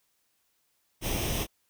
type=noise with comb filter; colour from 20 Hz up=pink; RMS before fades=-30 dBFS; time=1.01-1.47 s; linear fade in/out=50 ms; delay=0.34 ms; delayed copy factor=+0.6; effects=white hiss -73 dBFS RMS until 1.69 s